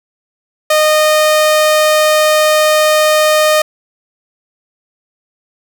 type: tone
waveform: sawtooth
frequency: 615 Hz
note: D#5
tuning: 20 cents flat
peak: -4 dBFS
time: 0.7-3.62 s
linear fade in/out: 5 ms
effects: none